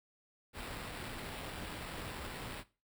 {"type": "noise with sample-and-hold", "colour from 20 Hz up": "pink", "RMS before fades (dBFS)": -44, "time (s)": [0.53, 2.64], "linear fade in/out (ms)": 50, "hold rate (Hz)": 6300, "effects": ["noise-tail reverb RT60 0.3 s tail -17 dB re dry"]}